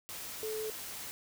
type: tone in noise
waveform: sine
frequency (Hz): 434.6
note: A4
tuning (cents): -21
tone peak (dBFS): -35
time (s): 0.43-0.7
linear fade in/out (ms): 0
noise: white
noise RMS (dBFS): -43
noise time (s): 0.09-1.11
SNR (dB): +5
effects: none